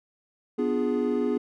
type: chord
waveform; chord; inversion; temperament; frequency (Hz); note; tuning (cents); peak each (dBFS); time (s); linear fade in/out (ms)
triangle; B diminished seventh; none; equal; 246.9 / 293.7 / 349.2 / 415.3; B3 / D4 / F4 / Ab4; 0 / 0 / 0 / 0; -25 / -29 / -30 / -25; 0.58-1.38; 10
effects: none